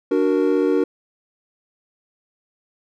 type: chord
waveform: triangle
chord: D augmented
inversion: none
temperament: equal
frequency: 293.7 / 370 / 466.2 Hz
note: D4 / F#4 / A#4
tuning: 0 / 0 / 0 cents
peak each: -18 dBFS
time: 0.11-0.84 s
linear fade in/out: 5 ms
effects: none